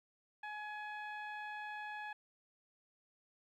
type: tone with low-pass filter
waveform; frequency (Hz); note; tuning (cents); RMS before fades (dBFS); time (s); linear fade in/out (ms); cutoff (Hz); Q
15% pulse; 843; G#5; +26; -45; 0.43-2.13; 5; 1900; 1
effects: 13-bit